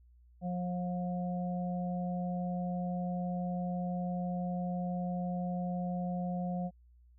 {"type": "harmonic tone", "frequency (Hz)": 178.8, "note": "F3", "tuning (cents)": 41, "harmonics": [1, 3, 4], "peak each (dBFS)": [-33, -43, -41], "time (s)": [0.41, 6.71], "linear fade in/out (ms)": 50, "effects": ["added 60 Hz sine -58 dBFS peak until 7.18 s"]}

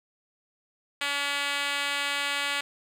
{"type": "tone with band-pass filter", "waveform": "5% pulse", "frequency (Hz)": 284.4, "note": "C#4", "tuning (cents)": 45, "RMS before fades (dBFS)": -29, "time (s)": [1.01, 2.61], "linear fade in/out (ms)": 5, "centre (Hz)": 3000, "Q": 0.55, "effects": []}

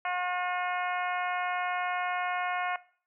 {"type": "harmonic tone with a mistuned harmonic", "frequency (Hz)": 360, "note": "F#4", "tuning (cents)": -47, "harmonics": [2, 3, 4, 5, 6, 7, 8], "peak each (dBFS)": [-32, -35, -36, -40, -38, -42, -47], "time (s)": [0.05, 2.76], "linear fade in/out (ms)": 2, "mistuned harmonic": 7, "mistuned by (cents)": -22, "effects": ["noise-tail reverb RT60 0.5 s tail -20 dB re dry"]}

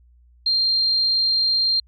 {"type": "tone", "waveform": "sine", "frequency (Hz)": 4186, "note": "C8", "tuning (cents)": 0, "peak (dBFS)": -16, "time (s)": [0.46, 1.8], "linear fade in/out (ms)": 5, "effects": ["added 60 Hz sine -50 dBFS peak until 1.87 s", "MP3 48 kbps"]}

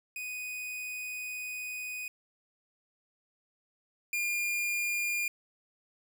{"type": "tone pair in turn", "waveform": "45% pulse", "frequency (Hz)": [2489, 2413], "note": ["D#7", "D7"], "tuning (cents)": [0, 46], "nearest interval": "minor second", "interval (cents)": 54, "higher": "first", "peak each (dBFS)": [-36, -29], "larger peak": "second", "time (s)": [[0.16, 2.08], [4.13, 5.28]], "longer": "first", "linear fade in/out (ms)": 2, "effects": ["11-bit"]}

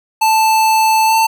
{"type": "tone with pitch glide", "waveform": "square", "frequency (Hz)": [880, 892.3], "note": ["A5", "A5"], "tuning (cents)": [0, 24], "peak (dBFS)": -10, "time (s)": [0.21, 1.27], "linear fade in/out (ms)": 10, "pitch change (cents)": 24, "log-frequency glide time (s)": [1.06, 1.15], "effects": []}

